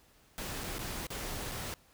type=noise with dropouts; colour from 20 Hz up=pink; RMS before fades=-39 dBFS; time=0.38-1.74 s; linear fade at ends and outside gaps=0 ms; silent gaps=0.636-0.64 / 0.784-0.792 / 1.068-1.104 / 1.514-1.518 s; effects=pink hiss -64 dBFS RMS until 1.93 s